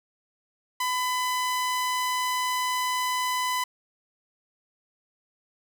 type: tone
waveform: sawtooth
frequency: 1004 Hz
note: B5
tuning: 28 cents sharp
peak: -21 dBFS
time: 0.8-3.64 s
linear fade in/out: 5 ms
effects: none